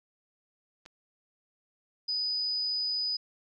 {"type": "clicks", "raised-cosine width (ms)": 0.2, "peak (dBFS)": [-41, -31], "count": 2, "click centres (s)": [0.855, 0.861]}
{"type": "tone", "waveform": "sine", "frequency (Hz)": 4978, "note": "D#8", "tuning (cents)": 0, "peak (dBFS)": -28, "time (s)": [2.08, 3.17], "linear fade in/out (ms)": 10}
{"effects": []}